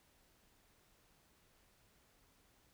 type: silence
effects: pink hiss -71 dBFS RMS until 2.73 s